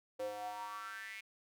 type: tone with high-pass filter sweep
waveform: square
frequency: 103.83 Hz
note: G#2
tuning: in tune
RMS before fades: -44 dBFS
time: 0.19-1.21 s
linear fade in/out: 10 ms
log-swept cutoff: 480 to 2300 Hz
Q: 7.4
effects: none